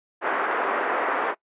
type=band-pass noise; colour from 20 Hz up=white; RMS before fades=-25 dBFS; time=0.21-1.35 s; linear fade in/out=50 ms; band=340 to 1600 Hz; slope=24 dB/octave; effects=noise-tail reverb RT60 0.1 s tail -22 dB re dry + resampled to 8000 Hz